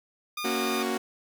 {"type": "tone", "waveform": "15% pulse", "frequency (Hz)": 1215, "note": "D#6", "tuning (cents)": -42, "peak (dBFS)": -25, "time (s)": [0.37, 0.83], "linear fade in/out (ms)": 5}
{"type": "chord", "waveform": "sawtooth", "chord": "F# major", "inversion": "first", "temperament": "equal", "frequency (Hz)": [233.1, 277.2, 370], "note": ["A#3", "C#4", "F#4"], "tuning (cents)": [0, 0, 0], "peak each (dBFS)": [-27, -30, -26], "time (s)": [0.44, 0.98], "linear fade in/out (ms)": 10}
{"effects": []}